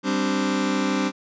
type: chord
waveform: sawtooth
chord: G suspended fourth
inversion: none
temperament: just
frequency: 196 / 261.3 / 294 Hz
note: G3 / C4 / D4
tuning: 0 / -2 / +2 cents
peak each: -21 dBFS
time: 0.03-1.12 s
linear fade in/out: 50 ms
effects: resampled to 16000 Hz